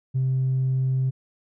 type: tone with tanh clipping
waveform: triangle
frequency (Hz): 131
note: C3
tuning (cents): +2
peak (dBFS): -20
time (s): 0.14-1.11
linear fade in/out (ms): 20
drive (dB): 5
effects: none